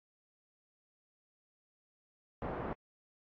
white low-pass noise, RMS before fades -39 dBFS, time 2.42-2.73 s, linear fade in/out 0 ms, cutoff 770 Hz, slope 12 dB/octave, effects low-pass 2000 Hz 12 dB/octave + AAC 48 kbps

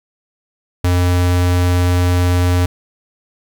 square tone, 89.1 Hz, F2, 35 cents sharp, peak -12 dBFS, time 0.84-2.66 s, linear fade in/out 5 ms, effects 9-bit

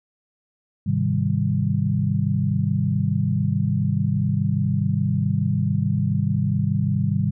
sine chord, Ab major seventh, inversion none, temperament equal, 103.83 / 130.81 / 155.56 / 196 Hz, Ab2 / C3 / Eb3 / G3, 0 / 0 / 0 / 0 cents, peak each -24 dBFS, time 0.86-7.31 s, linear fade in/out 10 ms, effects none

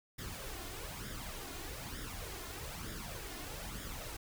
pink noise with flanger, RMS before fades -44 dBFS, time 0.18-4.17 s, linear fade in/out 10 ms, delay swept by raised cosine 0.57 to 2.87 ms, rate 1.1 Hz, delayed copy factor +0.6, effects none

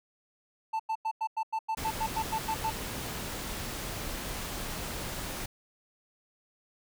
triangle tone bursts, 885 Hz, A5, 10 cents sharp, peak -26 dBFS, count 13, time 0.73-2.704 s, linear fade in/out 10 ms, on 66 ms, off 93 ms
pink noise, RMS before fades -37 dBFS, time 1.77-5.46 s, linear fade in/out 5 ms
effects none

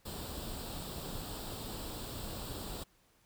pink noise with comb filter, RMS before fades -42 dBFS, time 0.05-2.84 s, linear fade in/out 10 ms, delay 0.24 ms, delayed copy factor +0.65, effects pink hiss -69 dBFS RMS until 3.25 s

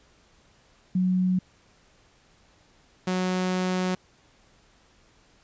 sine / sawtooth tone pair in turn, 183.9 / 183.9 Hz, F#3 / F#3, -10 / -10 cents, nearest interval unison, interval 0 cents, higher neither, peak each -20 dBFS, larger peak neither, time 0.95-1.39 / 3.07-3.95 s, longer second, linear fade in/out 5 ms, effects pink hiss -60 dBFS RMS until 5.43 s + resampled to 16000 Hz

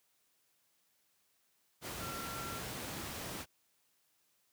sine tone in noise, 1363 Hz, F6, 43 cents flat, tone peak -44 dBFS, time 1.99-2.62 s, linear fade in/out 50 ms, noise pink, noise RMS -42 dBFS, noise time 1.81-3.46 s, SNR -5 dB, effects white hiss -75 dBFS RMS until 4.52 s + high-pass 80 Hz 12 dB/octave

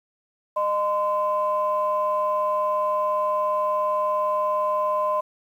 sine tone pair together, 611.8 / 1029 Hz, D#5 / C6, -29 / -29 cents, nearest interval major sixth, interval 900 cents, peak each -23 / -22 dBFS, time 0.56-5.21 s, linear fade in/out 10 ms, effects tanh soft clip ceiling -13 dBFS + 9-bit

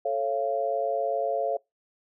sine chord, A augmented, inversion none, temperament just, 440 / 550 / 687.5 Hz, A4 / C#5 / E#5, 0 / -14 / -27 cents, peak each -31 / -28 / -28 dBFS, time 0.05-1.57 s, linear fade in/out 5 ms, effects noise-tail reverb RT60 0.2 s tail -25 dB re dry

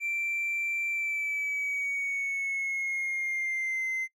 triangle tone with pitch glide, 2349 to 2069 Hz, D7 to C7, 0 to -20 cents, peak -26 dBFS, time 0-4.08 s, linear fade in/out 50 ms, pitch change -220 cents, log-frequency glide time 0.89-3.85 s, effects noise-tail reverb RT60 0.1 s tail -24 dB re dry + tanh soft clip ceiling -23 dBFS

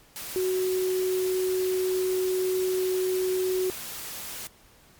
sine tone in noise, 371 Hz, F#4, 5 cents sharp, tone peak -23 dBFS, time 0.36-3.7 s, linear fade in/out 0 ms, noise white, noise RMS -37 dBFS, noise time 0.16-4.47 s, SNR +11 dB, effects pink hiss -56 dBFS RMS until 4.99 s + MP3 96 kbps

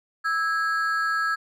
triangle ring-modulated tone, 1480 Hz, F#6, in tune, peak -17 dBFS, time 0.24-1.36 s, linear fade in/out 20 ms, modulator 168 Hz, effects none

